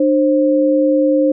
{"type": "tone pair together", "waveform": "sine", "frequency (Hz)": [299.8, 530], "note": ["D4", "C5"], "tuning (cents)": [36, 22], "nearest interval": "minor seventh", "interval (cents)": 986, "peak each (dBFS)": -13, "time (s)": [0, 1.32], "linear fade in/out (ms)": 5, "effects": []}